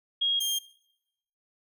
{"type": "tone pair in turn", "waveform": ["sine", "sawtooth"], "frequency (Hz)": [3274, 3208], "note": ["G#7", "G7"], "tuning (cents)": [-25, 39], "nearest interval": "unison", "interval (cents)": 36, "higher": "first", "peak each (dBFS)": -23, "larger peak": "neither", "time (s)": [[0.21, 0.4], [0.4, 0.59]], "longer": "neither", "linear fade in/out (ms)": 10, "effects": ["noise-tail reverb RT60 0.9 s tail -23 dB re dry"]}